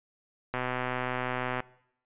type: click train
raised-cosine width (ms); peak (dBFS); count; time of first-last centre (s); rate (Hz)
0.5; -16; 135; 0.54-1.603; 126
effects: noise-tail reverb RT60 0.7 s tail -20 dB re dry + resampled to 8000 Hz